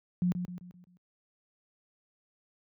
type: tone with echo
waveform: sine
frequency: 178.4 Hz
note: F3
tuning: 37 cents sharp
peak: -24 dBFS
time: 0.22-0.32 s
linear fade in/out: 0 ms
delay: 130 ms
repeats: 5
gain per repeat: -7 dB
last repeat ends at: 0.97 s
effects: high-pass 80 Hz 12 dB/octave